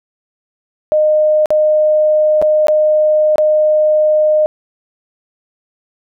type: tone with dropouts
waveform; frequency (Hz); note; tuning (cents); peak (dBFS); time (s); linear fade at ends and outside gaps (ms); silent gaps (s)
sine; 613; D#5; -26; -8; 0.92-4.46; 0; 1.458-1.505 / 2.416-2.424 / 2.67-2.683 / 3.358-3.382
effects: none